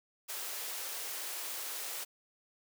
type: high-pass noise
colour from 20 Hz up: white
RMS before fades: -40 dBFS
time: 0.28-2.05 s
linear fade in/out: 20 ms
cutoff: 370 Hz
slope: 24 dB/octave
effects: none